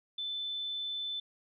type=tone; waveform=sine; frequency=3520 Hz; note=A7; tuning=in tune; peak=-34 dBFS; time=0.18-1.2 s; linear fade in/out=5 ms; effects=none